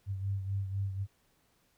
sine beating tone pair, 97.5 / 101.5 Hz, G2 / G#2, -9 / -39 cents, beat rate 4 Hz, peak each -32 / -40 dBFS, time 0.06-1.07 s, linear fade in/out 50 ms, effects pink hiss -71 dBFS RMS until 1.77 s

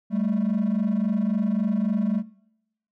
triangle tone pair together, 196.34 / 220 Hz, G3 / A3, +3 / 0 cents, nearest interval major second, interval 197 cents, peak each -21 dBFS, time 0.1-2.23 s, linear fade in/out 50 ms, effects noise-tail reverb RT60 0.8 s tail -23 dB re dry + tanh soft clip ceiling -16 dBFS

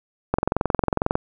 click train, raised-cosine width 1 ms, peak -5 dBFS, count 19, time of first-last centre 0.34-1.154 s, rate 22.1 Hz, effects none

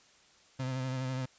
35% pulse tone with vibrato, 130 Hz, C3, 11 cents flat, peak -31 dBFS, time 0.59-1.26 s, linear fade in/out 10 ms, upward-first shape sine, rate 12 Hz, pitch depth 34 cents each way, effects white hiss -62 dBFS RMS until 1.38 s + resampled to 16000 Hz

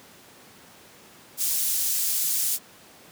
pink high-pass noise, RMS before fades -25 dBFS, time 1.37-2.59 s, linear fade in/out 50 ms, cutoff 7700 Hz, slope 12 dB/octave, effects pink hiss -50 dBFS RMS until 3.11 s + high-pass 150 Hz 12 dB/octave

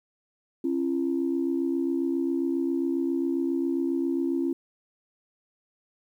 sine tone pair together, 271.7 / 339.1 Hz, C#4 / E4, -35 / +49 cents, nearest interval major third, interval 384 cents, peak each -26 dBFS, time 0.64-4.53 s, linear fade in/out 5 ms, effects tanh soft clip ceiling -16 dBFS + 10-bit

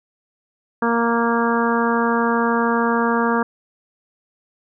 harmonic tone, 233.1 Hz, A#3, in tune, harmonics 1 / 2 / 3 / 4 / 5 / 6 / 7, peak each -20 / -22 / -28 / -23 / -24 / -27 / -27 dBFS, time 0.82-3.43 s, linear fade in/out 5 ms, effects none

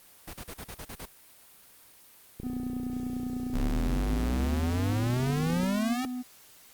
pink noise bursts, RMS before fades -40 dBFS, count 8, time 0.27-1.057 s, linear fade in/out 10 ms, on 66 ms, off 37 ms
click train, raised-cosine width 3 ms, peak -25 dBFS, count 98, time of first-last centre 2.4-5.633 s, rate 30 Hz
triangle tone, 250.2 Hz, B3, 23 cents sharp, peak -30 dBFS, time 2.43-6.23 s, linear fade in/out 20 ms
square exponential sweep, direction up, 32.7 to 261.7 Hz, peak -27 dBFS, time 3.54-6.05 s, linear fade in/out 0 ms
effects white hiss -55 dBFS RMS until 6.73 s + Opus 32 kbps

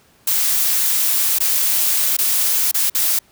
blue noise with dropouts, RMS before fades -17 dBFS, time 0.27-3.19 s, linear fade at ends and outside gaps 5 ms, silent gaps 1.387-1.403 / 2.168-2.186 / 2.714-2.743 / 2.899-2.948 s, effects pink hiss -54 dBFS RMS until 3.31 s + high-pass 60 Hz 12 dB/octave

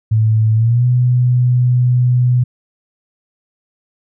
sine tone with pitch glide, 110 to 124.19 Hz, A2 to B2, 0 to +10 cents, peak -9 dBFS, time 0.11-2.44 s, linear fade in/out 10 ms, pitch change +210 cents, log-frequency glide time 0.55-0.85 s, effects none

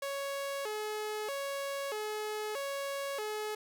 sawtooth tone with vibrato, 486.7 Hz, B4, 25 cents flat, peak -31 dBFS, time 0.02-3.55 s, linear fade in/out 5 ms, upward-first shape square, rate 0.79 Hz, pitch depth 230 cents each way, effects none

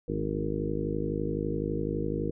harmonic tone with a mistuned harmonic, 51.91 Hz, G#1, in tune, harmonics 1 / 2 / 3 / 4 / 5 / 6 / 7 / 8 / 9, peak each -37 / -39 / -35 / -39 / -38 / -35 / -37 / -38 / -35 dBFS, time 0.08-2.31 s, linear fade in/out 5 ms, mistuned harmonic 4, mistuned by +37 cents, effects none

